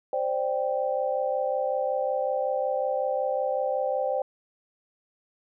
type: chord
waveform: sine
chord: C suspended second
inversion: none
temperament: just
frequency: 523.3 / 588.7 / 784.9 Hz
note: C5 / D5 / G5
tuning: 0 / +4 / +2 cents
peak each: -27 / -29 / -30 dBFS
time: 0.13-4.22 s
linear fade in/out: 2 ms
effects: none